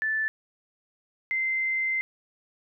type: tone pair in turn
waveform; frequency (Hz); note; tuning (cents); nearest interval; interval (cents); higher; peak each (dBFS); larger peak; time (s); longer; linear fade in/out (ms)
sine; 1755 / 2077; A6 / C7; -5 / -13; minor third; 292; second; -24; neither; 0.02-0.28 / 1.31-2.01; second; 0
effects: none